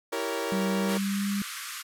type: chord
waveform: sawtooth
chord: E diminished seventh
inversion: none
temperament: equal with one note detuned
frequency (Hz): 329.6 / 392 / 466.2 / 560.8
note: E4 / G4 / Bb4 / Db5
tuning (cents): 0 / 0 / 0 / +20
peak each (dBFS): -32 / -32 / -28 / -31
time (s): 0.12-0.98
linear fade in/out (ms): 10
type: tone with pitch glide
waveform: sine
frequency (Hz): 192.2 to 200.6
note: G3 to G3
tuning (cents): -34 to +40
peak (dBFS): -26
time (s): 0.52-1.42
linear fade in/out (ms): 2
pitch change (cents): +74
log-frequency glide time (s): 0.68-1.29
type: band-pass noise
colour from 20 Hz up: pink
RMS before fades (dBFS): -38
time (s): 0.88-1.83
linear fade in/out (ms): 20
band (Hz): 1100 to 14000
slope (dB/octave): 96
effects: none